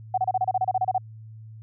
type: tone bursts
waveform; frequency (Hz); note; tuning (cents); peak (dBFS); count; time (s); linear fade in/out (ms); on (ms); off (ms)
sine; 748; F#5; +19; -19; 13; 0.14-0.981; 5; 37; 30
effects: added 110 Hz sine -40 dBFS peak until 1.62 s